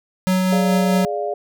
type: tone with tremolo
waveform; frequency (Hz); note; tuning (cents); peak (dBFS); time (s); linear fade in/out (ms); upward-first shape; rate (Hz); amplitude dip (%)
square; 185.8; F#3; +7; -15; 0.27-1.05; 0; triangle; 4.7; 25
type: chord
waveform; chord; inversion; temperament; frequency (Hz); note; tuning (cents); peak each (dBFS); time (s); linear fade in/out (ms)
sine; D diminished; second; equal; 415.3 / 587.3 / 698.5; Ab4 / D5 / F5; 0 / 0 / 0; -25; 0.52-1.34; 5
effects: none